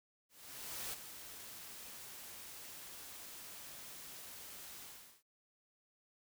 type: noise with ADSR envelope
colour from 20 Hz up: white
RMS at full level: -42 dBFS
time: 0.29-5.23 s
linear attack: 640 ms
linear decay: 19 ms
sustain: -9 dB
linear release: 410 ms
effects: none